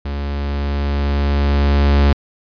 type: tone with level ramp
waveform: 45% pulse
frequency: 71 Hz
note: C#2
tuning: 42 cents sharp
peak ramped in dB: -21 to -9 dBFS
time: 0.05-2.13 s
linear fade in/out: 5 ms
effects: resampled to 11025 Hz